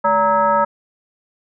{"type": "tone with frequency modulation", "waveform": "sine", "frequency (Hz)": 932.3, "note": "A#5", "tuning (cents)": 0, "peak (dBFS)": -12, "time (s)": [0.04, 0.65], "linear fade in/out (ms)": 10, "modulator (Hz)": 359, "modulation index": 1.2, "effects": []}